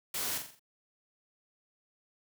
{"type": "noise with echo", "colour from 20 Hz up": "white", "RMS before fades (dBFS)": -35, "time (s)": [0.14, 0.38], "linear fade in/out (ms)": 5, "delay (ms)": 43, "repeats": 5, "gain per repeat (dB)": -6, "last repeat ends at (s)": 0.595, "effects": []}